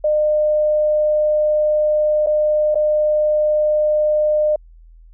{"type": "tone with dropouts", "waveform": "sine", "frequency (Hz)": 606, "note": "D#5", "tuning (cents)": -46, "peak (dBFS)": -13, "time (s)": [0.04, 4.56], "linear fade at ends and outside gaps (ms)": 5, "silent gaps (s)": [[2.263, 2.269], [2.746, 2.754]], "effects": ["added 41 Hz sine -41 dBFS peak until 5.13 s"]}